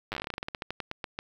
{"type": "slowing click train", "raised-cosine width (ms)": 0.3, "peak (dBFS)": -17, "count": 22, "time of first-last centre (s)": [0.12, 1.189], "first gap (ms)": 9, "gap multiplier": 1.15, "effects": ["8-bit"]}